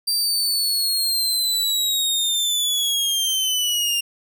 sawtooth linear sweep, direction down, 4706 to 2785 Hz, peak -16 dBFS, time 0.07-4.01 s, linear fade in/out 10 ms, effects none

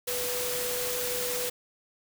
sine tone in noise, 493.9 Hz, B4, in tune, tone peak -33 dBFS, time 0.07-1.5 s, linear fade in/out 10 ms, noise white, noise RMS -32 dBFS, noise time 0.07-1.5 s, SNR -4 dB, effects none

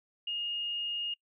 sine tone, 2848 Hz, F7, 33 cents sharp, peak -32 dBFS, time 0.27-1.14 s, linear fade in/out 5 ms, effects noise-tail reverb RT60 0.1 s tail -23 dB re dry

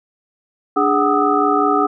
sine tone cluster, 293.8 / 413.1 / 746 / 1222 / 1287 Hz, D4 / G#4 / F#5 / D#6 / E6, +1 / -9 / +14 / -32 / -42 cents, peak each -19 dBFS, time 0.76-1.87 s, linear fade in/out 10 ms, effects none

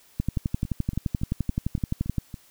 two click trains, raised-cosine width 5 ms, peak -22 / -12 dBFS, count 8 / 24, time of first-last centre 0.37-2.342 / 0.2-2.183 s, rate 3.55 / 11.6 Hz, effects white hiss -57 dBFS RMS until 2.5 s

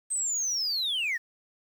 sine linear sweep, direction down, 8372 to 1763 Hz, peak -24 dBFS, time 0.1-1.18 s, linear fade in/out 20 ms, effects tanh soft clip ceiling -25 dBFS + 9-bit

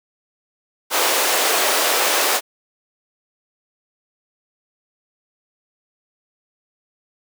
pink high-pass noise, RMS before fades -18 dBFS, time 0.9-2.41 s, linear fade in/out 50 ms, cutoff 410 Hz, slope 24 dB/octave, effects none

